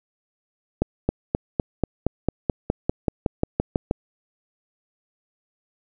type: accelerating click train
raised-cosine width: 2 ms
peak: -6 dBFS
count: 16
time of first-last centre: 0.82-3.911 s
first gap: 270 ms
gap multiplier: 0.96
effects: none